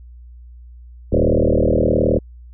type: tone with frequency modulation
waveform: sine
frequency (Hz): 293.7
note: D4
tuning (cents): 0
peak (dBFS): -12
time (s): 1.12-2.19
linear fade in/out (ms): 10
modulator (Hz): 39.2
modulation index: 7.1
effects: added 60 Hz sine -37 dBFS peak until 2.53 s